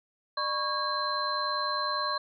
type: tone cluster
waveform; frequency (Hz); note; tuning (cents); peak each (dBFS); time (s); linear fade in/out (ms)
sine; 599 / 996 / 1106 / 1630 / 4099; D5 / B5 / C#6 / G#6 / C8; +34 / +14 / -4 / -33 / -36; -37 / -39 / -30 / -37 / -33; 0.37-2.18; 5
effects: none